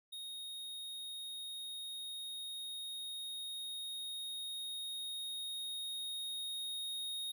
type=tone with level ramp; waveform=square; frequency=3729 Hz; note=A#7; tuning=in tune; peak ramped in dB=-44 to -39 dBFS; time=0.12-7.32 s; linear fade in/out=10 ms; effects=none